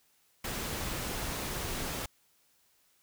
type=noise; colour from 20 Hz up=pink; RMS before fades=-36 dBFS; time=0.44-2.06 s; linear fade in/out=5 ms; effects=white hiss -69 dBFS RMS until 3.02 s